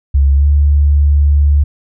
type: tone with pitch glide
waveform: sine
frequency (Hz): 69.3 to 72.37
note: C#2 to D2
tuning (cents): 0 to -25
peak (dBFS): -6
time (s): 0.14-1.64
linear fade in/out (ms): 10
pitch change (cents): +75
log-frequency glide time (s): 0.35-0.46
effects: none